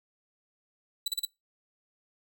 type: tone bursts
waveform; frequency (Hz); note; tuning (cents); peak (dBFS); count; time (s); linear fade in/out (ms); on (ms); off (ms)
sawtooth; 3951; B7; 0; -24; 4; 1.06-1.252; 5; 21; 36
effects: noise-tail reverb RT60 0.2 s tail -22 dB re dry